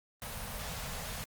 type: band-stop noise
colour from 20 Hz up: pink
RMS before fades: -40 dBFS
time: 0.22-1.24 s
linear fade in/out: 0 ms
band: 230 to 460 Hz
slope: 48 dB/octave
effects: Opus 32 kbps